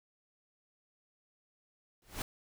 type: noise with exponential growth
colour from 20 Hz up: pink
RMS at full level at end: -33 dBFS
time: 2.02-2.22 s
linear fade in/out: 1 ms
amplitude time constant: 43 ms
effects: none